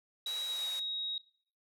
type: high-pass noise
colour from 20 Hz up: white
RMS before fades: -45 dBFS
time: 0.26-0.8 s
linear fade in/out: 10 ms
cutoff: 440 Hz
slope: 48 dB/octave
type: tone with pitch glide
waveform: sine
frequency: 3864 to 3791 Hz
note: B7 to A#7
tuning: -39 to +28 cents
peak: -34 dBFS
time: 0.26-1.18 s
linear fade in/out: 2 ms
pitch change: -33 cents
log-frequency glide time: 0.36-0.69 s
effects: noise-tail reverb RT60 0.5 s tail -17 dB re dry + low-pass 12000 Hz 12 dB/octave